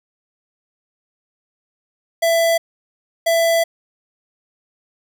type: tone bursts at uneven times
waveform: square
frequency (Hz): 666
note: E5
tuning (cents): +18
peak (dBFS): -14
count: 2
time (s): 2.22-2.58 / 3.26-3.64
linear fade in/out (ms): 10
effects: none